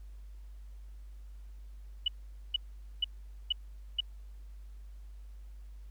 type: tone bursts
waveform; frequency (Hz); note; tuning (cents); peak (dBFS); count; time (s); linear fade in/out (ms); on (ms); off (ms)
sine; 2955; F#7; -3; -25; 5; 2.06-4.005; 5; 21; 460
effects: added 50 Hz sine -45 dBFS peak until 5.9 s + pink hiss -70 dBFS RMS until 5.9 s